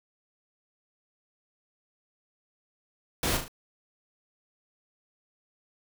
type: noise with echo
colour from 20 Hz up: pink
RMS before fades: -28 dBFS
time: 3.23-3.37 s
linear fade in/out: 2 ms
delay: 37 ms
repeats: 3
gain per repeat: -6 dB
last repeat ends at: 3.481 s
effects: none